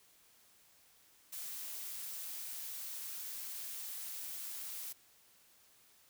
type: noise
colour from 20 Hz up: blue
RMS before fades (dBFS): -44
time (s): 1.32-4.93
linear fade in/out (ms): 10
effects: white hiss -66 dBFS RMS until 6.09 s